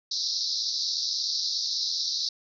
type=band-pass noise; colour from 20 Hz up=pink; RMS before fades=-29 dBFS; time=0.11-2.29 s; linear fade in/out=5 ms; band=3900 to 5700 Hz; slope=96 dB/octave; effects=none